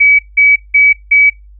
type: tone bursts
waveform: sine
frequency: 2280 Hz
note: C#7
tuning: 48 cents sharp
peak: -4 dBFS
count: 4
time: 0-1.3 s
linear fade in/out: 10 ms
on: 190 ms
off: 180 ms
effects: noise-tail reverb RT60 0.2 s tail -22 dB re dry + added 50 Hz sine -35 dBFS peak until 1.59 s